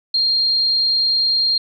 sine tone, 4210 Hz, C8, 10 cents sharp, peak -14 dBFS, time 0.14-1.58 s, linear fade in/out 5 ms, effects none

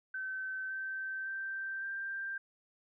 sine tone with pitch steps, 1535 / 1550.1 / 1565.4 / 1580.9 Hz, G6 / G6 / G6 / G6, -37 / -20 / -3 / +14 cents, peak -36 dBFS, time 0.14-2.38 s, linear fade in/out 5 ms, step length 560 ms, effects none

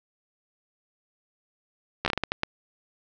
slowing click train, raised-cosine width 0.3 ms, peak -9 dBFS, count 9, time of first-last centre 2.05-2.434 s, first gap 12 ms, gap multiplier 1.38, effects resampled to 16000 Hz + 7-bit

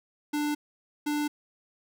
square tone bursts at uneven times, 295.8 Hz, D4, 13 cents sharp, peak -27 dBFS, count 2, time 0.33-0.55 / 1.06-1.28 s, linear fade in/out 10 ms, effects none

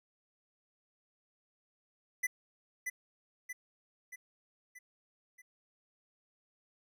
square tone with echo, 1999 Hz, B6, 20 cents sharp, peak -30 dBFS, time 2.23-2.27 s, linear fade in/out 10 ms, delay 630 ms, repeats 5, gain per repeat -5 dB, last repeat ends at 5.42 s, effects none

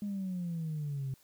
sine exponential sweep, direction down, 207.7 to 130.81 Hz, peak -32 dBFS, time 0.02-1.14 s, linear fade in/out 2 ms, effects tanh soft clip ceiling -30 dBFS + white hiss -65 dBFS RMS until 1.23 s

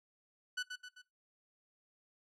sawtooth tone with echo, 1490 Hz, F#6, 12 cents sharp, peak -31 dBFS, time 0.57-0.63 s, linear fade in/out 10 ms, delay 130 ms, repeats 3, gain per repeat -6 dB, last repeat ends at 1.02 s, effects noise-tail reverb RT60 0.2 s tail -19 dB re dry + low-pass 7000 Hz 12 dB/octave

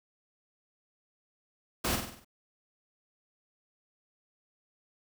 pink noise with echo, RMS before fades -30 dBFS, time 1.84-1.96 s, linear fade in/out 10 ms, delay 48 ms, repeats 6, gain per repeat -5 dB, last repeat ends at 2.248 s, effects none

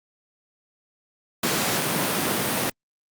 pink high-pass noise, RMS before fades -24 dBFS, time 1.43-2.7 s, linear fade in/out 5 ms, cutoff 140 Hz, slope 24 dB/octave, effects Opus 48 kbps

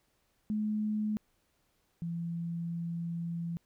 sine tone pair in turn, 212.9 / 168.98 Hz, G#3 / E3, +43 / +43 cents, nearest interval major third, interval 400 cents, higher first, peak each -29 / -33 dBFS, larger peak first, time 0.5-1.17 / 2.02-3.57 s, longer second, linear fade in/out 0 ms, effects pink hiss -74 dBFS RMS until 3.65 s

